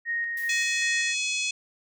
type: tone with tremolo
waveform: sine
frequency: 1864.7 Hz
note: A#6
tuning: in tune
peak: -25 dBFS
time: 0.05-1.15 s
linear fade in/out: 50 ms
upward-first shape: square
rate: 2.6 Hz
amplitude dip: 30%
type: noise with exponential decay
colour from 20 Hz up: blue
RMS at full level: -42 dBFS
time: 0.37-1.34 s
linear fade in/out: 2 ms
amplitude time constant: 210 ms
type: harmonic tone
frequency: 848 Hz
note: G#5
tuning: 36 cents sharp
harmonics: 3 / 4 / 5 / 6 / 7 / 8 / 9 / 10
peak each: -28 / -33 / -36 / -40 / -35 / -36 / -42 / -41 dBFS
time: 0.49-1.51 s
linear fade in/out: 5 ms
effects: none